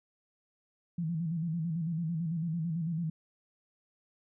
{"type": "tone with vibrato", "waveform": "sine", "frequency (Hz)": 165.1, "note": "E3", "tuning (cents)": 3, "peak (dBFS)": -30, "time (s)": [0.98, 3.1], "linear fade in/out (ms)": 5, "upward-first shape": "square", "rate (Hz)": 9, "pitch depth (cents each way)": 76, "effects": []}